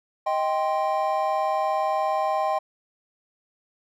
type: chord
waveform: triangle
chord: C minor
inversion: first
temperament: just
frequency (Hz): 627.9 / 784.9 / 1046.5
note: Eb5 / G5 / C6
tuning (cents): +16 / +2 / 0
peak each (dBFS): -24 / -23 / -26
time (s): 0.26-2.59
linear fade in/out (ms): 10
effects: none